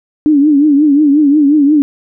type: tone with vibrato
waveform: sine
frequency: 292.2 Hz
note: D4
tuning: 9 cents flat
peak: -5 dBFS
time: 0.26-1.82 s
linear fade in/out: 0 ms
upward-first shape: triangle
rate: 5.6 Hz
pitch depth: 120 cents each way
effects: none